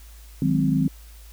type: chord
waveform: sine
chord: Ab dominant seventh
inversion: second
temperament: equal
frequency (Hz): 155.56 / 185 / 207.7 / 261.6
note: Eb3 / Gb3 / Ab3 / C4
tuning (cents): 0 / 0 / 0 / 0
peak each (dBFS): -22 / -25 / -27 / -22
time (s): 0.42-0.88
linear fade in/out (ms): 2
effects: added 54 Hz sine -42 dBFS peak until 1.32 s + white hiss -52 dBFS RMS until 1.32 s